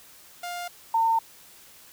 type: tone pair in turn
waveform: sawtooth / sine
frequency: 704 / 906.5 Hz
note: F5 / A#5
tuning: +14 / -49 cents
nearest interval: major third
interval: 437 cents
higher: second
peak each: -28 / -19 dBFS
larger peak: second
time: 0.43-0.68 / 0.94-1.19 s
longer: neither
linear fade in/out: 5 ms
effects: white hiss -51 dBFS RMS until 1.92 s